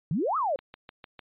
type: exponential two-way sweep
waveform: sine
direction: up then down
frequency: 137.7 to 1326 to 514 Hz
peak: -24 dBFS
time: 0.11-0.56 s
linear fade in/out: 2 ms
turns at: 0.37 s
type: click train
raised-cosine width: 0.2 ms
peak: -24 dBFS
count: 5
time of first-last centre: 0.59-1.192 s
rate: 6.64 Hz
effects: resampled to 8000 Hz